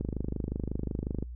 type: click train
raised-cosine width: 3 ms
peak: -19 dBFS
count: 32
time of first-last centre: 0.01-1.226 s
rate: 25.5 Hz
effects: noise-tail reverb RT60 0.1 s tail -25 dB re dry + added 60 Hz sine -38 dBFS peak until 1.35 s